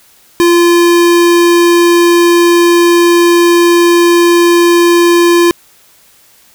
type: tone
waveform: square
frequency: 344.8 Hz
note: F4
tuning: 22 cents flat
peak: -5 dBFS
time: 0.4-5.51 s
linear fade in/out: 0 ms
effects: white hiss -45 dBFS RMS until 6.54 s